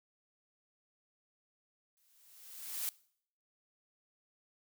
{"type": "noise with exponential growth", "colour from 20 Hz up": "blue", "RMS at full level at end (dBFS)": -35, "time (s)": [1.97, 2.89], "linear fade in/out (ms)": 0, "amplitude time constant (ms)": 200, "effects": ["noise-tail reverb RT60 0.6 s tail -22 dB re dry"]}